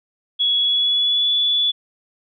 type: tone with pitch glide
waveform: sine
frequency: 3362 to 3439 Hz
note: G#7 to A7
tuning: +20 to -40 cents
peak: -15 dBFS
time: 0.39-1.72 s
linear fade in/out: 20 ms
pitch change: +40 cents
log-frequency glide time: 0.58-1.32 s
effects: none